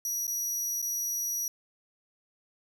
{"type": "tone with dropouts", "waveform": "sawtooth", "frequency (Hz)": 5800, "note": "F#8", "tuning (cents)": -35, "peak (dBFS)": -27, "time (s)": [0.05, 1.48], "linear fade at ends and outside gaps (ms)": 2, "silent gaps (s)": [[0.269, 0.278], [0.818, 0.825]], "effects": []}